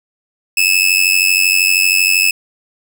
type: tone with amplitude modulation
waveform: sawtooth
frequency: 2600 Hz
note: E7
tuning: 24 cents flat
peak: -3 dBFS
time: 0.57-2.31 s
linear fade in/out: 5 ms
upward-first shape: sine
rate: 92.8 Hz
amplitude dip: 85%
effects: none